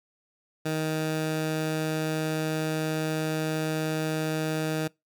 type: tone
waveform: 15% pulse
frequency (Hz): 156.9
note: D#3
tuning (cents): +15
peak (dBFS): -20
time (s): 0.65-4.88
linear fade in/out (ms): 10
effects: noise-tail reverb RT60 0.2 s tail -24 dB re dry